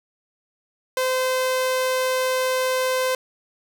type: tone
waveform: sawtooth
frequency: 515 Hz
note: C5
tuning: 28 cents flat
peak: -16 dBFS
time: 0.97-3.15 s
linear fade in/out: 2 ms
effects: none